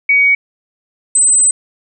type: tone pair in turn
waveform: sine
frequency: 2251 / 8091 Hz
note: C#7 / B8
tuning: +26 / +41 cents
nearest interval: octave + minor seventh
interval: 2215 cents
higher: second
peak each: -7 dBFS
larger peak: neither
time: 0.09-0.35 / 1.15-1.51 s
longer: second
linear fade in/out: 5 ms
effects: none